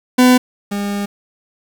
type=tone pair in turn; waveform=40% pulse; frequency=251.3 / 202.4 Hz; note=B3 / G#3; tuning=+30 / -44 cents; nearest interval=major third; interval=374 cents; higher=first; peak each=-6 / -18 dBFS; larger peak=first; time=0.18-0.38 / 0.71-1.06 s; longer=second; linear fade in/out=10 ms; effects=7-bit